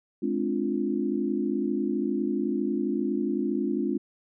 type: chord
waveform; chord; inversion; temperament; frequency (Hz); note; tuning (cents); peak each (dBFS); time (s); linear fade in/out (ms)
sine; D half-diminished seventh; second; equal with one note detuned; 211.5 / 261.6 / 293.7 / 349.2; Ab3 / C4 / D4 / F4; +32 / 0 / 0 / 0; -30; 0.22-3.98; 10
effects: none